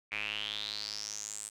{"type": "tone with band-pass filter sweep", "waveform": "square", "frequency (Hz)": 52.6, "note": "G#1", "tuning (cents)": 23, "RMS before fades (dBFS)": -39, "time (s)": [0.11, 1.5], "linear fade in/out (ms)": 20, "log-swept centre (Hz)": [2300, 8500], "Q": 7.4, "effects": []}